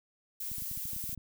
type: noise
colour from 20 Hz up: violet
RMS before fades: -38 dBFS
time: 0.4-1.15 s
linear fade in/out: 5 ms
type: clicks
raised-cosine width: 5 ms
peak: -34 dBFS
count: 12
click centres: 0.516 / 0.583 / 0.622 / 0.714 / 0.775 / 0.855 / 0.933 / 0.964 / 1.04 / 1.093 / 1.13 / 1.177 s
effects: none